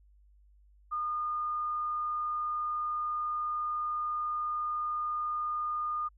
sine tone, 1219 Hz, D#6, 36 cents flat, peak -30 dBFS, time 0.91-6.09 s, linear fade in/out 20 ms, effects added 50 Hz sine -58 dBFS peak until 6.17 s

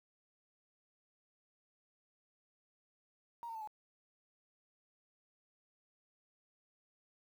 triangle tone with pitch steps, 939 / 909.6 / 881.2 / 853.6 Hz, A#5 / A#5 / A5 / G#5, +12 / -43 / +2 / +47 cents, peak -38 dBFS, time 3.43-3.674 s, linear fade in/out 0 ms, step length 61 ms, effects tanh soft clip ceiling -40 dBFS + 11-bit

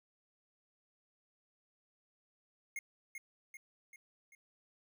square tone with echo, 2146 Hz, C7, 43 cents sharp, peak -39 dBFS, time 2.76-2.79 s, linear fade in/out 2 ms, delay 390 ms, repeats 4, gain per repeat -5 dB, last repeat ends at 4.35 s, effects none

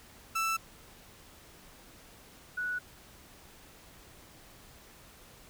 30% pulse / sine tone pair in turn, 1325 / 1472.6 Hz, E6 / F#6, +9 / -9 cents, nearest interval major second, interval 182 cents, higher second, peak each -26 / -31 dBFS, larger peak first, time 0.35-0.57 / 2.57-2.79 s, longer neither, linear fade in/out 10 ms, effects pink hiss -55 dBFS RMS until 5.49 s

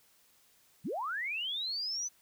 sine linear sweep, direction up, 114.8 to 6110 Hz, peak -33 dBFS, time 0.84-2.09 s, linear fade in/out 20 ms, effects white hiss -66 dBFS RMS until 2.21 s

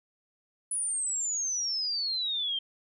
sine exponential sweep, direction down, 10030 to 3136 Hz, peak -28 dBFS, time 0.71-2.59 s, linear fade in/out 5 ms, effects none

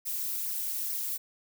violet noise with flanger, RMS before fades -33 dBFS, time 0.05-1.18 s, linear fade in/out 20 ms, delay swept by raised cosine 0.26 to 3.96 ms, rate 2.3 Hz, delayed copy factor -0.75, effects none

